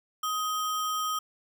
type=tone with sample-and-hold; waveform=sine; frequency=1255 Hz; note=D#6; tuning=15 cents sharp; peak=-27 dBFS; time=0.23-1.19 s; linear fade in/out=5 ms; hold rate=4410 Hz; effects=none